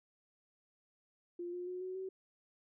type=tone with pitch steps; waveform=sine; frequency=349.2 / 356.3 / 363.6 / 371 / 378.6 Hz; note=F4 / F4 / F#4 / F#4 / F#4; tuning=0 / +35 / -30 / +5 / +40 cents; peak=-39 dBFS; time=1.39-2.09 s; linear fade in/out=5 ms; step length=140 ms; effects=none